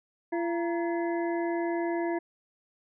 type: harmonic tone with a mistuned harmonic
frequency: 340 Hz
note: F4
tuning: 46 cents flat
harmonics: 1 / 2 / 3 / 5 / 6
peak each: -28 / -34 / -38 / -42 / -44 dBFS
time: 0.32-2.19 s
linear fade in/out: 10 ms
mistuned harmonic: 3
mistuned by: -140 cents
effects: none